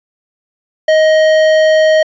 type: tone with tanh clipping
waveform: sine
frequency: 627 Hz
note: D#5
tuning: 13 cents sharp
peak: -8 dBFS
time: 0.88-2.03 s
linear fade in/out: 5 ms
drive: 14 dB
effects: resampled to 16000 Hz